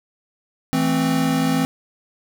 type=chord; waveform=square; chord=A minor; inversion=second; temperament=equal; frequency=164.81 / 220 / 261.6 Hz; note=E3 / A3 / C4; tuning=0 / 0 / 0 cents; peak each=-23 / -26 / -20 dBFS; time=0.73-1.65 s; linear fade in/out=0 ms; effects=none